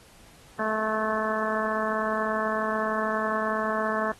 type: harmonic tone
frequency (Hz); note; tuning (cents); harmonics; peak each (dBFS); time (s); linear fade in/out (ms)
217.5; A3; -20; 1 / 2 / 3 / 4 / 5 / 6 / 7 / 8; -33 / -35 / -30 / -39 / -30 / -36 / -37 / -35; 0.59-4.12; 5
effects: pink hiss -54 dBFS RMS until 4.19 s + AAC 32 kbps